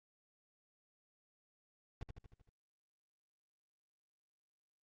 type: noise with echo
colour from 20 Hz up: brown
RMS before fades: -42 dBFS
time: 2.01-2.03 s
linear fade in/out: 2 ms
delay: 77 ms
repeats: 6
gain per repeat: -4 dB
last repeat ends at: 2.492 s
effects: low-pass 5000 Hz 12 dB/octave + Opus 48 kbps